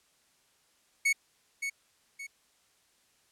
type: tone with echo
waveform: 45% pulse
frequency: 2217 Hz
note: C#7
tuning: in tune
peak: -23 dBFS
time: 1.05-1.13 s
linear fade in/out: 10 ms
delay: 570 ms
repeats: 2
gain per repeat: -8 dB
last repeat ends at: 2.27 s
effects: white hiss -68 dBFS RMS until 3.31 s + low-pass 10000 Hz 12 dB/octave